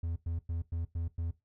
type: tone bursts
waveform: triangle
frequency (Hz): 83.6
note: E2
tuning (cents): +25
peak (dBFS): -30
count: 6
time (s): 0.03-1.31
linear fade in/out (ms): 5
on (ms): 130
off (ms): 100
effects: noise-tail reverb RT60 0.2 s tail -17 dB re dry